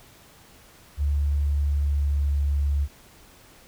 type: tone with pitch glide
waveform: sine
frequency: 72 to 71.26 Hz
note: D2 to C#2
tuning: -34 to +48 cents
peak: -20 dBFS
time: 0.97-2.88 s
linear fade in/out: 50 ms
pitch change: -18 cents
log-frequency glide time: 1.59-2.4 s
effects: pink hiss -52 dBFS RMS until 3.67 s